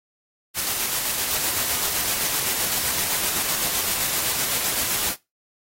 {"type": "noise with tremolo", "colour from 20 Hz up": "white", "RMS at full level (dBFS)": -23, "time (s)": [0.54, 5.16], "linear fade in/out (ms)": 50, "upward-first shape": "square", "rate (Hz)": 7.8, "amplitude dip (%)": 25, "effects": ["noise-tail reverb RT60 0.2 s tail -18 dB re dry", "AAC 48 kbps"]}